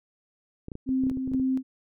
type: clicks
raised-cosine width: 3 ms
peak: -24 dBFS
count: 12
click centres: 0.684 / 0.718 / 0.754 / 0.891 / 1.037 / 1.068 / 1.114 / 1.172 / 1.276 / 1.317 / 1.347 / 1.398 s
type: tone with tremolo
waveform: sine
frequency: 261.6 Hz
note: C4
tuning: in tune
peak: -22 dBFS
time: 0.86-1.63 s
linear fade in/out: 50 ms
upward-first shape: square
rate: 2.1 Hz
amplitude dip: 45%
effects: none